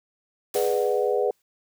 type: noise with exponential decay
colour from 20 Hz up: white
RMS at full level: -32 dBFS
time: 0.54-1.42 s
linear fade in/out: 2 ms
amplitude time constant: 190 ms
type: chord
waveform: sine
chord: G# half-diminished seventh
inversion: none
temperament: equal with one note detuned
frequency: 415.3 / 493.9 / 597.9 / 740 Hz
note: G#4 / B4 / D5 / F#5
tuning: 0 / 0 / +31 / 0 cents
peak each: -24 / -24 / -29 / -30 dBFS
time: 0.55-1.31 s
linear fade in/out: 2 ms
effects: none